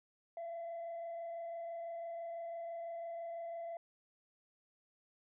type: tone with frequency modulation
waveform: sine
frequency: 675 Hz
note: E5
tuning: 41 cents sharp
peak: -39 dBFS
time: 0.37-3.77 s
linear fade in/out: 2 ms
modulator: 26 Hz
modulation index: 0.39
effects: tanh soft clip ceiling -39 dBFS